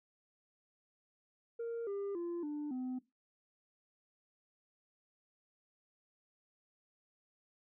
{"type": "tone with pitch steps", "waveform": "sine", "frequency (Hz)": [464.6, 399.8, 344.1, 296.1, 254.8], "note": ["A#4", "G4", "F4", "D4", "C4"], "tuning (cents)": [-6, 34, -26, 14, -46], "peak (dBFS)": -34, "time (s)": [1.59, 2.99], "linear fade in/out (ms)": 10, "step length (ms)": 280, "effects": ["noise-tail reverb RT60 0.2 s tail -17 dB re dry", "tanh soft clip ceiling -36 dBFS"]}